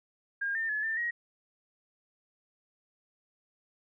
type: tone with pitch steps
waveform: sine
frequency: 1616 / 1804 / 1711 / 1788 / 1892 Hz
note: G#6 / A6 / A6 / A6 / A#6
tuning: -48 / +43 / -49 / +27 / +25 cents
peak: -29 dBFS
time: 0.41-1.11 s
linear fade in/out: 10 ms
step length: 140 ms
effects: none

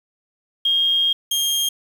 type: tone pair in turn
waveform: sine / sawtooth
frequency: 3236 / 3223 Hz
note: G#7 / G7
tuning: -46 / +47 cents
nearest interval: unison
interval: 7 cents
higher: first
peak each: -15 dBFS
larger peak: neither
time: 0.65-1.13 / 1.31-1.69 s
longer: first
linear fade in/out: 5 ms
effects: 7-bit

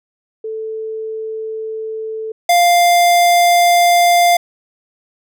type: tone pair in turn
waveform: sine / square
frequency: 440 / 698.5 Hz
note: A4 / F5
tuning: 0 / 0 cents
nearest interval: minor sixth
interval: 800 cents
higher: second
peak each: -21 / -9 dBFS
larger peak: second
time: 0.44-2.32 / 2.49-4.37 s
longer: neither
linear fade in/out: 5 ms
effects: none

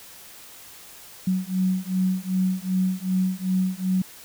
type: beating tone pair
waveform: sine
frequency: 185 / 187.6 Hz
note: F#3 / F#3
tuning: 0 / +24 cents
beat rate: 2.6 Hz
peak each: -24 dBFS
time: 1.27-4.02 s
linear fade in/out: 5 ms
effects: white hiss -45 dBFS RMS until 4.24 s

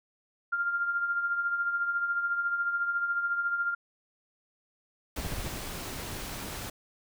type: tone with tremolo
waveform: sine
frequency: 1396.9 Hz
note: F6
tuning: in tune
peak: -24 dBFS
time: 0.52-3.75 s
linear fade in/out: 10 ms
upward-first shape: triangle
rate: 14 Hz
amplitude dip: 60%
type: noise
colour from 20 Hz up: pink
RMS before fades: -38 dBFS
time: 5.16-6.7 s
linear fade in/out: 5 ms
type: noise bursts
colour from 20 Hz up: brown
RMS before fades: -33 dBFS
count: 5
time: 5.17-5.482 s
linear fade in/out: 5 ms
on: 36 ms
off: 33 ms
effects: none

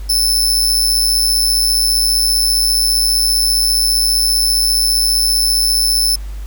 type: tone with amplitude modulation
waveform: sawtooth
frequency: 5274 Hz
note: E8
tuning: in tune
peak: -6 dBFS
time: 0.09-6.16 s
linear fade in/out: 10 ms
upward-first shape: sine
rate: 115 Hz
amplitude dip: 65%
effects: added 50 Hz sine -23 dBFS peak until 6.46 s + pink hiss -43 dBFS RMS until 6.46 s

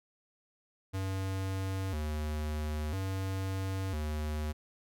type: tone with vibrato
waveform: square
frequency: 85.3 Hz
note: F2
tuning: 40 cents flat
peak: -33 dBFS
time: 0.93-4.53 s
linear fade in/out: 20 ms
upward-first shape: square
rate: 0.5 Hz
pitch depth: 200 cents each way
effects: none

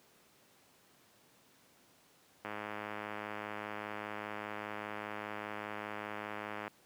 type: click train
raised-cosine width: 0.5 ms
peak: -25 dBFS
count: 445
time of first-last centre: 2.45-6.679 s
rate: 105 Hz
effects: pink hiss -65 dBFS RMS until 6.85 s + high-pass 150 Hz 12 dB/octave

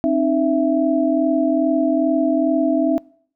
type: tone cluster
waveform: sine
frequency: 266.9 / 309.3 / 663 Hz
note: C4 / D#4 / E5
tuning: +35 / -10 / +10 cents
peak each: -19 dBFS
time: 0.04-2.98 s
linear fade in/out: 0 ms
effects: noise-tail reverb RT60 0.6 s tail -25 dB re dry

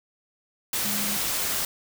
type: tone in noise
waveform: sine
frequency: 205.6 Hz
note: G#3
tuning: 17 cents flat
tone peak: -33 dBFS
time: 0.85-1.17 s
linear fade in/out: 2 ms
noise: white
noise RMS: -27 dBFS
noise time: 0.73-1.65 s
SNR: -9 dB
effects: none

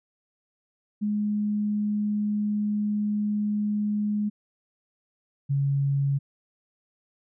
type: tone pair in turn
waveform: sine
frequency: 208.8 / 139.36 Hz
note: G#3 / C#3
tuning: +10 / +10 cents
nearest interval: perfect fifth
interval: 700 cents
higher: first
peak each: -23 / -21 dBFS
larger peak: second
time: 1.01-4.3 / 5.49-6.19 s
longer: first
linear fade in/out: 20 ms
effects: none

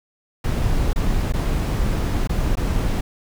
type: noise with dropouts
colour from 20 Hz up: brown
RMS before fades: -20 dBFS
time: 0.44-3.01 s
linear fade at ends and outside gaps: 5 ms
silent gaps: 0.932-0.959 / 1.324-1.336 / 2.274-2.293 / 2.555-2.57 s
effects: none

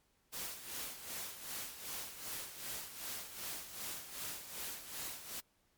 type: noise with tremolo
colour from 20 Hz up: white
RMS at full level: -42 dBFS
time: 0.32-5.41 s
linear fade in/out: 20 ms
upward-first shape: sine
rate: 2.6 Hz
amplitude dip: 65%
effects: pink hiss -75 dBFS RMS until 5.77 s + MP3 96 kbps

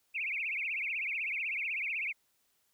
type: tone with vibrato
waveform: sine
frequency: 2395 Hz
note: D7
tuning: 33 cents sharp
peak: -32 dBFS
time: 0.14-2.13 s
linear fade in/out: 20 ms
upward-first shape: triangle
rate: 16 Hz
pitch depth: 250 cents each way
effects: white hiss -74 dBFS RMS until 2.73 s

